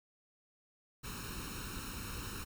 pink noise with comb filter, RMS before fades -43 dBFS, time 1.03-2.45 s, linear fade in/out 20 ms, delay 0.74 ms, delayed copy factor +0.8, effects none

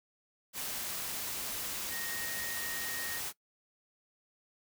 sine tone in noise, 1864.7 Hz, A#6, in tune, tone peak -41 dBFS, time 1.89-3.21 s, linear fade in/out 50 ms, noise white, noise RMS -38 dBFS, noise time 0.53-3.33 s, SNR -6 dB, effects noise-tail reverb RT60 0.1 s tail -20 dB re dry

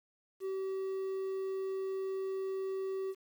triangle tone with quantisation, 383.5 Hz, G4, 38 cents flat, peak -32 dBFS, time 0.4-3.15 s, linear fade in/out 50 ms, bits 10, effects none

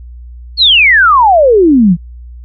sine exponential sweep, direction down, 4435 to 160.4 Hz, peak -3 dBFS, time 0.57-1.97 s, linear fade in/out 50 ms, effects added 60 Hz sine -27 dBFS peak until 2.44 s

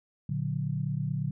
sine chord, Bb augmented, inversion none, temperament just, 116.54 / 145.68 / 182.1 Hz, Bb2 / D3 / F#3, 0 / -14 / -27 cents, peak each -34 / -30 / -35 dBFS, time 0.29-1.31 s, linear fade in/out 5 ms, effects none

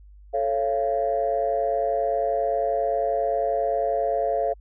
sine chord, A augmented, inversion none, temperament just, 440 / 550 / 687.5 Hz, A4 / C#5 / E#5, 0 / -14 / -27 cents, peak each -27 / -25 / -23 dBFS, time 0.33-4.54 s, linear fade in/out 20 ms, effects tanh soft clip ceiling -13 dBFS + added 50 Hz sine -45 dBFS peak until 4.6 s

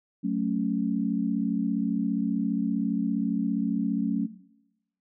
sine chord, F# minor, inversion none, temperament equal, 185 / 220 / 277.2 Hz, F#3 / A3 / C#4, 0 / 0 / 0 cents, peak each -29 dBFS, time 0.23-4.27 s, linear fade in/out 20 ms, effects noise-tail reverb RT60 0.9 s tail -18 dB re dry

